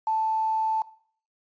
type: tone with quantisation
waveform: sine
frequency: 880 Hz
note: A5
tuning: in tune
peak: -22 dBFS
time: 0.07-0.82 s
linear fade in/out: 2 ms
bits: 8
effects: noise-tail reverb RT60 0.5 s tail -18 dB re dry + resampled to 16000 Hz